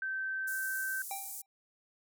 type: tone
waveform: sine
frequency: 1549 Hz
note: G6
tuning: 21 cents flat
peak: -33 dBFS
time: 0.02-1.02 s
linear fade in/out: 2 ms
type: band-pass noise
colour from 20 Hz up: white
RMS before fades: -43 dBFS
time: 0.47-1.42 s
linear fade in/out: 10 ms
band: 7000 to 16000 Hz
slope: 24 dB/octave
type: tone with exponential decay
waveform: square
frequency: 784 Hz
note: G5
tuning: in tune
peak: -36 dBFS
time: 1.11-1.46 s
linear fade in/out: 1 ms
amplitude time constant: 74 ms
effects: none

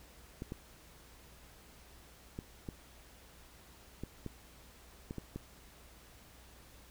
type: clicks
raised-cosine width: 3 ms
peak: -27 dBFS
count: 9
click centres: 0.421 / 0.521 / 2.389 / 2.688 / 4.036 / 4.263 / 5.109 / 5.183 / 5.36 s
effects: added 60 Hz sine -61 dBFS peak until 6.9 s + pink hiss -59 dBFS RMS until 6.9 s

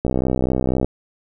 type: click train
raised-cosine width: 2 ms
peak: -6 dBFS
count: 52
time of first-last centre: 0.05-0.846 s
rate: 64.1 Hz
effects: none

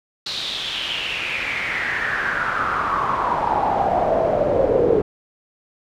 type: noise with band-pass filter sweep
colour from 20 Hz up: brown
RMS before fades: -21 dBFS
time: 0.26-5.02 s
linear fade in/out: 5 ms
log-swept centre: 4100 to 440 Hz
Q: 5.7
effects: none

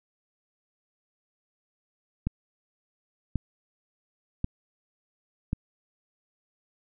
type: click train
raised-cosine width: 5 ms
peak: -14 dBFS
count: 4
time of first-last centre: 2.27-5.531 s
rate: 0.92 Hz
effects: none

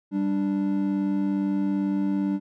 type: tone pair together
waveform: triangle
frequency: 196 / 293.7 Hz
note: G3 / D4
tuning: 0 / 0 cents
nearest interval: perfect fifth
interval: 700 cents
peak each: -23 dBFS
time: 0.11-2.4 s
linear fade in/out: 50 ms
effects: none

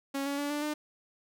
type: tone with pitch steps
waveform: sawtooth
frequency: 275.8 / 281.8 / 287.8 / 294.1 / 300.4 Hz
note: C#4 / C#4 / D4 / D4 / D4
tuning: -9 / +29 / -35 / +3 / +39 cents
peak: -27 dBFS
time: 0.14-0.74 s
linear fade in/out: 10 ms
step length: 120 ms
effects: none

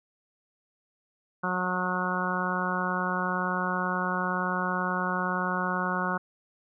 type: harmonic tone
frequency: 182.1 Hz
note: F#3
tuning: 27 cents flat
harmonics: 1 / 2 / 3 / 4 / 5 / 6 / 7 / 8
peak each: -32 / -38 / -37 / -37 / -35 / -33 / -34 / -32 dBFS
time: 1.43-6.18 s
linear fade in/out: 10 ms
effects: none

